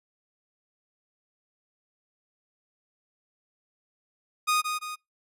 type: tone with echo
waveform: sawtooth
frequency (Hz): 1238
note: D#6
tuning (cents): -9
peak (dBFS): -18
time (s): 4.47-4.62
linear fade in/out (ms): 20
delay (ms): 170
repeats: 2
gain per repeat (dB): -6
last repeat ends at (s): 4.96
effects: noise-tail reverb RT60 0.2 s tail -26 dB re dry + resampled to 32000 Hz